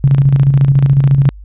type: tone with tremolo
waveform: sine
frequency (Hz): 137.8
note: C#3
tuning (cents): -10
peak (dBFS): -4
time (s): 0.04-1.29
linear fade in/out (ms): 0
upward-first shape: square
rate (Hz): 14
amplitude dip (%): 50
effects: added 50 Hz sine -30 dBFS peak until 1.44 s + resampled to 8000 Hz